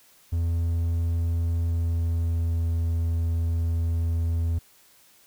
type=tone with pitch glide; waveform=triangle; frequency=84 to 83.23 Hz; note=E2 to E2; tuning=+33 to +17 cents; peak=-20 dBFS; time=0.32-4.59 s; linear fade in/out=10 ms; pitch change=-16 cents; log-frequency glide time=1.58-2.71 s; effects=white hiss -57 dBFS RMS until 5.26 s